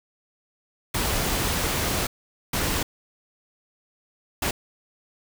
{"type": "noise bursts at uneven times", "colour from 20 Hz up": "pink", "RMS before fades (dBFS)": -25, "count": 3, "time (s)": [[0.94, 2.07], [2.53, 2.83], [4.42, 4.51]], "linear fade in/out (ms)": 5, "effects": []}